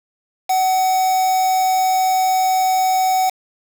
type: tone with quantisation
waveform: triangle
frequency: 751 Hz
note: F#5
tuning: 26 cents sharp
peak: -12 dBFS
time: 0.49-3.3 s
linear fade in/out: 10 ms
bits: 4
effects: none